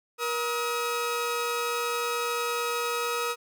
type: tone pair together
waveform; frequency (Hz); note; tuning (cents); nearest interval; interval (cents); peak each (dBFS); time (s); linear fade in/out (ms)
sawtooth; 475.7 / 1272.2; A#4 / D#6; +35 / +38; octave + perfect fourth; 1703; -26; 0.18-3.36; 50
effects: none